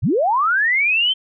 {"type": "linear sweep", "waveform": "sine", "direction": "up", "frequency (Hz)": [70.5, 3145], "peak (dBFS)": -14, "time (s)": [0.02, 1.14], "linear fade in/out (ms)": 20, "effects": []}